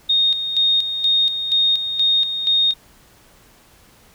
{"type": "tone with tremolo", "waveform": "sine", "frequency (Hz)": 3700, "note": "A#7", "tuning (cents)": -14, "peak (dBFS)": -13, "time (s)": [0.09, 2.74], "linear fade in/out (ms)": 10, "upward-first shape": "square", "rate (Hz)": 2.1, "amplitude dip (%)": 60, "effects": ["pink hiss -51 dBFS RMS until 4.14 s"]}